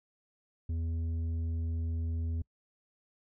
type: tone with tanh clipping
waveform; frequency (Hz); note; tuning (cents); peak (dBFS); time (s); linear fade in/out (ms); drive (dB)
sine; 82.41; E2; 0; -32; 0.69-2.42; 5; 7
effects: noise-tail reverb RT60 0.1 s tail -26 dB re dry